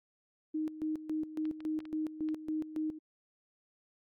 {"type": "tone with tremolo", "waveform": "sine", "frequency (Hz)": 311.1, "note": "D#4", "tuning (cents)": 0, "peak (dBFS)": -31, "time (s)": [0.54, 2.99], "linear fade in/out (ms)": 10, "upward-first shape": "square", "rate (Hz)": 3.6, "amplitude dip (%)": 75}
{"type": "clicks", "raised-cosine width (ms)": 0.3, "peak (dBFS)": -35, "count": 5, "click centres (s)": [1.454, 1.605, 1.804, 1.854, 2.288]}
{"effects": ["AAC 64 kbps"]}